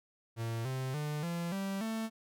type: tone with pitch steps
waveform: 45% pulse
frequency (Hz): 114.6 / 130.88 / 149.48 / 170.72 / 194.97 / 222.7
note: A#2 / C3 / D3 / F3 / G3 / A3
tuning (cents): -29 / +1 / +31 / -39 / -9 / +21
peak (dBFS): -34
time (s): 0.36-2.1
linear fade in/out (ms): 50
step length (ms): 290
effects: none